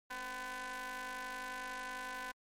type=ring-modulated tone; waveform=sawtooth; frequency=246.9 Hz; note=B3; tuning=in tune; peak=-34 dBFS; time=0.1-2.32 s; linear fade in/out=10 ms; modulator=1260 Hz; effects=MP3 64 kbps